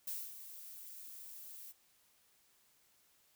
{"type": "noise with ADSR envelope", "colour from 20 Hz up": "violet", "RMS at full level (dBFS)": -40, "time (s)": [0.07, 1.73], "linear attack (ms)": 6, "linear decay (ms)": 240, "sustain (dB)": -11, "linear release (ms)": 29, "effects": ["white hiss -71 dBFS RMS until 3.35 s"]}